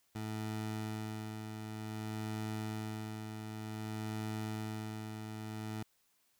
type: tone with tremolo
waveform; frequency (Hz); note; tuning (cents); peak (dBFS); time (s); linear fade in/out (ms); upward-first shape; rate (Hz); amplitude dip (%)
20% pulse; 108.6; A2; -22; -32; 0.15-5.83; 5; sine; 0.54; 45
effects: white hiss -74 dBFS RMS until 6.39 s